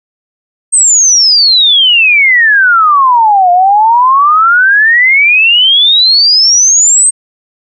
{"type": "exponential two-way sweep", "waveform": "sine", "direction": "down then up", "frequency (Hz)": [8460, 698.5, 8460], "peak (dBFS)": -3, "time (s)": [0.72, 7.11], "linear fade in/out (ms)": 20, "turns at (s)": 3.51, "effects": []}